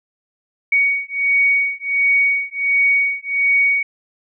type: beating tone pair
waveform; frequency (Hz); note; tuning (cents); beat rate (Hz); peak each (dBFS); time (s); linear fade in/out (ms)
sine; 2240 / 2241.4; C#7 / C#7; +18 / +19; 1.4; -17; 0.72-3.83; 5
effects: none